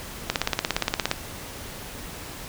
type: click train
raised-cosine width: 0.2 ms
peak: -4 dBFS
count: 15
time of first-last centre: 0.3-1.114 s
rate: 17.2 Hz
effects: pink hiss -38 dBFS RMS until 2.48 s